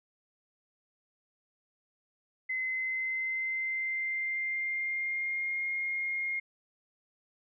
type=tone with pitch glide; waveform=sine; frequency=2047 to 2135 Hz; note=C7 to C7; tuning=-38 to +34 cents; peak=-30 dBFS; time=2.49-6.4 s; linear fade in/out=10 ms; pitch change=+72 cents; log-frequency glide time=2.61-5.67 s; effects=none